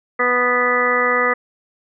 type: harmonic tone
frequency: 246.9 Hz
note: B3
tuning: in tune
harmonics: 1 / 2 / 3 / 4 / 5 / 6 / 7 / 8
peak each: -29 / -20 / -29 / -28 / -19 / -31 / -24 / -19 dBFS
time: 0.19-1.34 s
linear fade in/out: 10 ms
effects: none